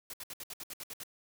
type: noise bursts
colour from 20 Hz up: white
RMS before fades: -43 dBFS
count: 10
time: 0.1-1.035 s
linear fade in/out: 2 ms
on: 35 ms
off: 65 ms
effects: none